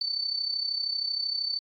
sine tone with amplitude modulation, 4523 Hz, C#8, 34 cents sharp, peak -24 dBFS, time 0.01-1.59 s, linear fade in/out 2 ms, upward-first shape sine, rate 32.9 Hz, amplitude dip 70%, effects AAC 48 kbps

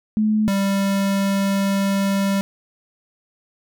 sine / square tone pair in turn, 214.8 / 196.82 Hz, A3 / G3, -41 / +7 cents, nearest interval major second, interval 152 cents, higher first, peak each -15 / -18 dBFS, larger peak first, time 0.17-0.48 / 0.48-2.41 s, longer second, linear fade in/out 0 ms, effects none

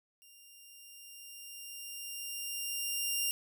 10% pulse tone with level ramp, 2794 Hz, F7, in tune, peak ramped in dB -48 to -21 dBFS, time 0.22-3.31 s, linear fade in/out 0 ms, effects none

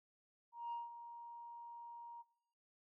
sine tone with ADSR envelope, 941 Hz, A#5, 16 cents sharp, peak -38 dBFS, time 0.52-2.23 s, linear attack 200 ms, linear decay 170 ms, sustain -11 dB, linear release 23 ms, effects noise-tail reverb RT60 0.7 s tail -19 dB re dry + tanh soft clip ceiling -38 dBFS

